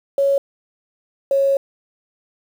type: tone pair in turn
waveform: sine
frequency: 555 / 549.9 Hz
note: C#5 / C#5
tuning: +2 / -14 cents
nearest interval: unison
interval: 16 cents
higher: first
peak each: -13 dBFS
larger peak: neither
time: 0.18-0.38 / 1.31-1.57 s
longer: second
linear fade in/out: 2 ms
effects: 7-bit